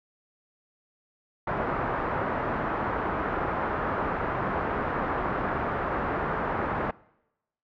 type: low-pass noise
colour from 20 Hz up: white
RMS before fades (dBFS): -29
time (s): 1.47-6.91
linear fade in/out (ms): 5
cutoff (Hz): 1400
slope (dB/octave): 24
effects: noise-tail reverb RT60 0.9 s tail -23 dB re dry